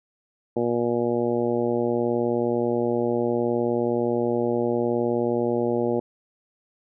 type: harmonic tone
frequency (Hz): 119.3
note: A#2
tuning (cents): +41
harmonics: 1 / 2 / 3 / 4 / 5 / 6 / 7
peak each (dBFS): -34 / -27 / -25 / -26 / -30 / -36 / -35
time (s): 0.56-6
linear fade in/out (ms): 5
effects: none